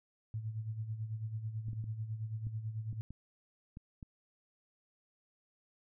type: tone with tremolo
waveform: sine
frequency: 110 Hz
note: A2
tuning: in tune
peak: -34 dBFS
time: 0.34-3.01 s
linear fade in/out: 0 ms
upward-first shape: sine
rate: 9.1 Hz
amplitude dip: 65%
type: clicks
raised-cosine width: 5 ms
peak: -34 dBFS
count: 8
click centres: 1.685 / 1.732 / 1.841 / 2.469 / 2.929 / 3.106 / 3.771 / 4.028 s
effects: none